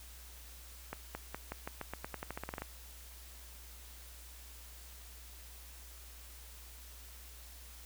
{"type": "accelerating click train", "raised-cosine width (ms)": 0.5, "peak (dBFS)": -24, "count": 17, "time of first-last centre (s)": [0.93, 2.62], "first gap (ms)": 220, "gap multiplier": 0.89, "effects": ["added 60 Hz sine -52 dBFS peak until 7.85 s", "white hiss -55 dBFS RMS until 7.85 s"]}